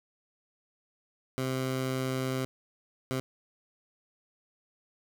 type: tone bursts at uneven times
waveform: 15% pulse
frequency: 130.7 Hz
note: C3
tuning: 1 cent flat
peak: -23 dBFS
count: 2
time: 1.38-2.45 / 3.11-3.2 s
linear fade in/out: 0 ms
effects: none